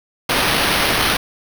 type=noise with sample-and-hold; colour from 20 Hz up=white; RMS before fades=-17 dBFS; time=0.29-1.17 s; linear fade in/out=5 ms; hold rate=7350 Hz; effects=none